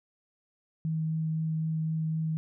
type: tone with vibrato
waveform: sine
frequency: 159.1 Hz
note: D#3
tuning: 39 cents sharp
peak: -27 dBFS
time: 0.85-2.37 s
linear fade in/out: 0 ms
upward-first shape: triangle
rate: 3.9 Hz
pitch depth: 9 cents each way
effects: none